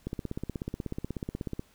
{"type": "click train", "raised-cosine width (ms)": 3, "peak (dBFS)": -20, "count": 26, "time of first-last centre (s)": [0.07, 1.594], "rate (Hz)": 16.4, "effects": ["pink hiss -63 dBFS RMS until 1.74 s"]}